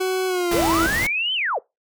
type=tone with pitch glide; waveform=40% pulse; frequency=373.6 to 329 Hz; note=F#4 to E4; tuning=+17 to -3 cents; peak=-19 dBFS; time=0-0.87 s; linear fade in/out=10 ms; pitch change=-220 cents; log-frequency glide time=0.27-0.66 s
type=noise; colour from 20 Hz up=pink; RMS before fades=-26 dBFS; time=0.51-1.07 s; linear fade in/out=5 ms
type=linear two-way sweep; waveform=sine; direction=up then down; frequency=385.2 to 3136 to 385.2 Hz; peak=-20 dBFS; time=0.53-1.59 s; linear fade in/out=10 ms; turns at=1.34 s
effects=noise-tail reverb RT60 0.2 s tail -22 dB re dry